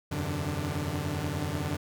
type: tone cluster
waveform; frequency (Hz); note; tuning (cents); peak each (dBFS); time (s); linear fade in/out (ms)
sawtooth; 83.5 / 93.9 / 132.7 / 149.4 / 292.3; E2 / F#2 / C3 / D3 / D4; +23 / +26 / +25 / +30 / -8; -34 / -31 / -34 / -30 / -35; 0.11-1.77; 10
effects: none